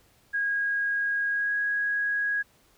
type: tone with pitch glide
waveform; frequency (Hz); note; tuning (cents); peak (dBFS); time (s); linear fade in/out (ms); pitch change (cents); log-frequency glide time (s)
sine; 1639 to 1655.2; G#6 to G#6; -23 to -6; -24; 0.33-2.43; 20; +17; 1.29-1.53
effects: pink hiss -62 dBFS RMS until 2.77 s